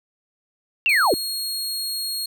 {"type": "linear sweep", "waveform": "sine", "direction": "down", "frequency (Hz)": [2817, 279.6], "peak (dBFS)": -15, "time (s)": [0.86, 1.14], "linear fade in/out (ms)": 0}
{"type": "tone", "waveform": "sawtooth", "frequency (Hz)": 4288, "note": "C8", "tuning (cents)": 42, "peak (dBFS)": -22, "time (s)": [0.89, 2.26], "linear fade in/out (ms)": 5}
{"effects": []}